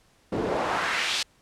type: noise with band-pass filter sweep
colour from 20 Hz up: pink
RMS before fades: -27 dBFS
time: 0.32-1.23 s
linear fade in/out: 5 ms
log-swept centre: 280 to 4500 Hz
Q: 1.4
effects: pink hiss -62 dBFS RMS until 1.41 s + low-pass 10000 Hz 12 dB/octave